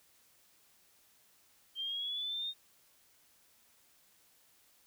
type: linear sweep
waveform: sine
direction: up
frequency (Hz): 3136 to 3704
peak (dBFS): -35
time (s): 1.75-2.54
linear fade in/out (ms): 50
effects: white hiss -67 dBFS RMS until 4.86 s